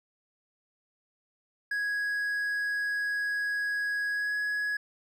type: tone with pitch glide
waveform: triangle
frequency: 1661.2 to 1676.6 Hz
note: G#6 to G#6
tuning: 0 to +16 cents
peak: -26 dBFS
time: 1.71-4.77 s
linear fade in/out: 5 ms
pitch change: +16 cents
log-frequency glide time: 4.11-4.35 s
effects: none